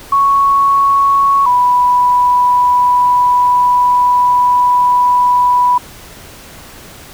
sine tone pair in turn, 1108.7 / 985.8 Hz, C#6 / B5, 0 / -3 cents, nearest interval major second, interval 203 cents, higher first, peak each -7 dBFS, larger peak neither, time 0.12-1.46 / 1.46-5.78 s, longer second, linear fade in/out 5 ms, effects pink hiss -35 dBFS RMS until 7.13 s

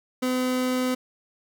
30% pulse tone, 254.1 Hz, B3, 49 cents sharp, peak -20 dBFS, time 0.22-0.95 s, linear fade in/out 10 ms, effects none

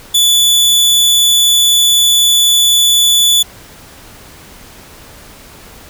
sawtooth tone, 3464 Hz, A7, 28 cents flat, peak -4 dBFS, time 0.14-3.43 s, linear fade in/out 10 ms, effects pink hiss -37 dBFS RMS until 5.89 s

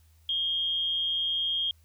sine tone with amplitude modulation, 3235 Hz, G#7, 46 cents flat, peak -24 dBFS, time 0.29-1.71 s, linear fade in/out 2 ms, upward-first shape sine, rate 259 Hz, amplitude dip 35%, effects added 80 Hz sine -57 dBFS peak until 1.84 s + white hiss -68 dBFS RMS until 1.84 s

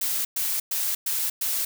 blue noise bursts, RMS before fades -26 dBFS, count 5, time 0.01-1.65 s, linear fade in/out 5 ms, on 240 ms, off 110 ms, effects none

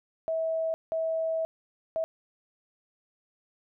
sine tone bursts at uneven times, 648 Hz, E5, 30 cents flat, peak -26 dBFS, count 3, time 0.28-0.74 / 0.92-1.45 / 1.96-2.04 s, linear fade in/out 0 ms, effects none

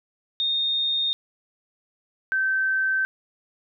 sine tone pair in turn, 3679 / 1546.8 Hz, A#7 / G6, -24 / -24 cents, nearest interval octave + minor third, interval 1500 cents, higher first, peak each -21 / -20 dBFS, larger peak second, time 0.4-1.13 / 2.32-3.05 s, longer neither, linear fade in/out 0 ms, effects none

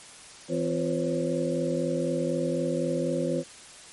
sine tone cluster, 165.1 / 257.2 / 347.1 / 505 / 549 Hz, E3 / C4 / F4 / B4 / C#5, +3 / -30 / -11 / +39 / -17 cents, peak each -31 dBFS, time 0.48-3.44 s, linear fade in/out 50 ms, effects white hiss -47 dBFS RMS until 3.92 s + MP3 48 kbps

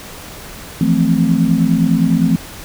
sine chord, F major seventh, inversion third, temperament equal with one note detuned, 164.81 / 174.61 / 220 / 259.7 Hz, E3 / F3 / A3 / C4, 0 / 0 / 0 / -13 cents, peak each -16 dBFS, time 0.81-2.36 s, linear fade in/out 2 ms, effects pink hiss -33 dBFS RMS until 2.64 s

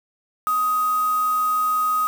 sine tone with quantisation, 1253 Hz, D#6, 12 cents sharp, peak -18 dBFS, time 0.47-2.07 s, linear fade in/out 0 ms, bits 5, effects none

